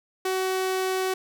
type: tone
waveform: sawtooth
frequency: 375.9 Hz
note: F#4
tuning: 27 cents sharp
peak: -20 dBFS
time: 0.25-1.14 s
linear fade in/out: 5 ms
effects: none